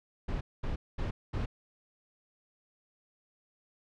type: noise bursts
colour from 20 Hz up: brown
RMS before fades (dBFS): -33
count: 4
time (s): 0.28-1.46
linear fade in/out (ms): 10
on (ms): 130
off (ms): 220
effects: low-pass 4000 Hz 12 dB/octave